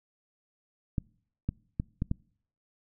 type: clicks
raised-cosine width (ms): 5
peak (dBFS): -16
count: 5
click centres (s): 0.982 / 1.49 / 1.799 / 2.021 / 2.114
effects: noise-tail reverb RT60 0.6 s tail -26 dB re dry